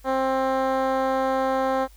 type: tone with band-pass filter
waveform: 10% pulse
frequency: 264.2 Hz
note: C4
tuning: 17 cents sharp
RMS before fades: -23 dBFS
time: 0.04-1.88 s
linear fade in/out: 50 ms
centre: 560 Hz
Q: 0.99
effects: added 50 Hz sine -47 dBFS peak until 1.96 s + white hiss -57 dBFS RMS until 1.96 s